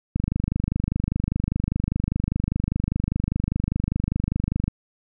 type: click train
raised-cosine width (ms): 5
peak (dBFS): -10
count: 114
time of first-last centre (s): 0.16-4.68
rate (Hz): 25
effects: none